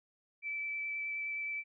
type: tone with vibrato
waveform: sine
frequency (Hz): 2317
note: D7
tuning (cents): -24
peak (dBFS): -35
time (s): 0.42-1.64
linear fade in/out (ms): 50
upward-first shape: triangle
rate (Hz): 9.5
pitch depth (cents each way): 12
effects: none